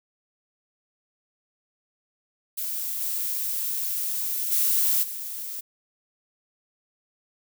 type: noise with level steps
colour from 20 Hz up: violet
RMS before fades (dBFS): -30 / -28 / -22 / -34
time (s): 2.57-5.61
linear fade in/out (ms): 10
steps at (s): 3 / 4.51 / 5.02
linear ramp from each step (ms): 20
effects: none